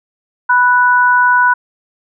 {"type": "tone pair together", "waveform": "sine", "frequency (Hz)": [987.8, 1480], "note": ["B5", "F#6"], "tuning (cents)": [0, 0], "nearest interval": "perfect fifth", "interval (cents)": 700, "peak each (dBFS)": -10, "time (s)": [0.49, 1.54], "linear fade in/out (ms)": 10, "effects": []}